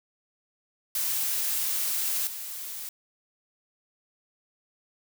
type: noise with level steps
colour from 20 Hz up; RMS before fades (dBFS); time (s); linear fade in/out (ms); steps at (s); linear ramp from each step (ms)
blue; -28 / -37; 0.95-2.89; 2; 2.27; 2
effects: none